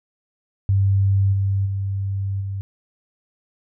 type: tone with level steps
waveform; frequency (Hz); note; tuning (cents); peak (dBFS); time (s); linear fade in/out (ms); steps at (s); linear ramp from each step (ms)
sine; 98; G2; 0; -14 / -17 / -21 / -24; 0.69-2.61; 0; 1.32 / 1.65 / 2.4; 20
effects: none